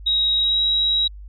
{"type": "tone with pitch glide", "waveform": "sine", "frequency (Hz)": [3808, 3848], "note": ["A#7", "B7"], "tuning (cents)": [36, -46], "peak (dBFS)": -16, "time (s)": [0.06, 1.08], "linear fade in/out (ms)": 10, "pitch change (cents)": 18, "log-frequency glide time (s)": [0.36, 0.61], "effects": ["added 50 Hz sine -35 dBFS peak until 1.28 s"]}